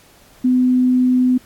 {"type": "tone", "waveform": "sine", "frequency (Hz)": 252.6, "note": "B3", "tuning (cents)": 39, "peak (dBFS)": -11, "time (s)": [0.44, 1.38], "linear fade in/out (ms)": 10, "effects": ["pink hiss -49 dBFS RMS until 1.45 s", "AAC 64 kbps"]}